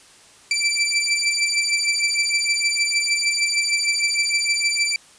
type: beating tone pair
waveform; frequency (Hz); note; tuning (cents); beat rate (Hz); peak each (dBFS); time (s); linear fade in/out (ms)
20% pulse; 2332 / 2338.5; D7 / D7; -13 / -8; 6.5; -17 / -16; 0.51-4.96; 2
effects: white hiss -49 dBFS RMS until 5.18 s + resampled to 22050 Hz